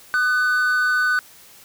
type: tone pair together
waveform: triangle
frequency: 1226 / 1498.9 Hz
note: D#6 / F#6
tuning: -26 / +22 cents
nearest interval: minor third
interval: 348 cents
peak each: -24 / -15 dBFS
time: 0.14-1.19 s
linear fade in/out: 0 ms
effects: white hiss -47 dBFS RMS until 1.64 s